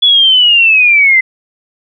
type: linear sweep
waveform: sine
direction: down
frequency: 3427 to 2033 Hz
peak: -4 dBFS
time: 0.02-1.21 s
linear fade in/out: 10 ms
effects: none